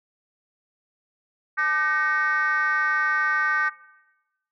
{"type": "tone with frequency modulation", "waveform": "sine", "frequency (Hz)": 1535, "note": "G6", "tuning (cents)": -37, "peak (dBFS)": -19, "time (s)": [1.57, 3.7], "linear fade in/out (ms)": 20, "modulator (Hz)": 337, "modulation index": 1.1, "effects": ["noise-tail reverb RT60 1.0 s tail -20 dB re dry", "tanh soft clip ceiling -15 dBFS"]}